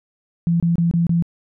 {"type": "tone bursts", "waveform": "sine", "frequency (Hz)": 169.4, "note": "E3", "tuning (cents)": 48, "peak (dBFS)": -14, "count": 5, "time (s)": [0.47, 1.224], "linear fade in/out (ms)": 0, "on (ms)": 130, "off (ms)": 26, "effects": []}